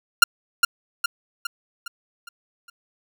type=tone with echo; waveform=sawtooth; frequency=1396.9 Hz; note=F6; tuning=in tune; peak=-3 dBFS; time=0.22-0.24 s; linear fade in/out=5 ms; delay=410 ms; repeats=6; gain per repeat=-6 dB; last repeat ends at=2.7 s; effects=none